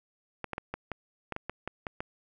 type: clicks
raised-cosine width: 0.5 ms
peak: -19 dBFS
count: 11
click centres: 0.443 / 0.533 / 0.581 / 0.74 / 0.917 / 1.323 / 1.364 / 1.496 / 1.676 / 1.868 / 2.005 s
effects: none